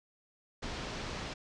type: low-pass noise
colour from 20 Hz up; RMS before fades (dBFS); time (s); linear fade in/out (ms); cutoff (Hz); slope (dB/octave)
pink; -40; 0.62-1.34; 10; 5800; 24
effects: resampled to 22050 Hz